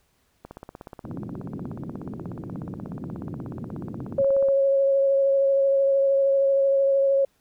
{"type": "click train", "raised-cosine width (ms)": 1, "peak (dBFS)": -24, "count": 68, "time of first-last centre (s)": [0.45, 4.486], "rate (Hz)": 16.6}
{"type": "band-pass noise", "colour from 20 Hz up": "pink", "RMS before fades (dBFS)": -35, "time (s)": [1.04, 4.22], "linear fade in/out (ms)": 5, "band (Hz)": [110, 330], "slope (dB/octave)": 24}
{"type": "tone with vibrato", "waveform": "sine", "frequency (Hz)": 548, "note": "C#5", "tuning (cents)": -20, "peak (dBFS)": -17, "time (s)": [4.18, 7.25], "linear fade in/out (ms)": 5, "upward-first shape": "sine", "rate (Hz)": 13, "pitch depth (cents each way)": 14}
{"effects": ["pink hiss -67 dBFS RMS until 7.4 s"]}